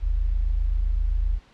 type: tone pair together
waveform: sine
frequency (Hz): 40.46 / 68.1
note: E1 / C#2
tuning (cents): -32 / -30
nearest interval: major sixth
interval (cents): 902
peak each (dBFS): -20 / -29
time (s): 0-1.4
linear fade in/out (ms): 50
effects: pink hiss -55 dBFS RMS until 1.53 s + low-pass 4000 Hz 12 dB/octave